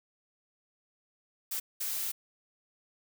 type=noise bursts at uneven times; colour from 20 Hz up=blue; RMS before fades=-34 dBFS; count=2; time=1.51-1.6 / 1.8-2.12 s; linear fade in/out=10 ms; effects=none